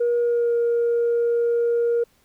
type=tone with pitch glide; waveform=sine; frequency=477.1 to 470.8 Hz; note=A#4 to A#4; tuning=+40 to +17 cents; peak=-16 dBFS; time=0-2.04 s; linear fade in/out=10 ms; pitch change=-23 cents; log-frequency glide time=0.18-0.55 s; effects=tanh soft clip ceiling -15 dBFS + pink hiss -61 dBFS RMS until 2.24 s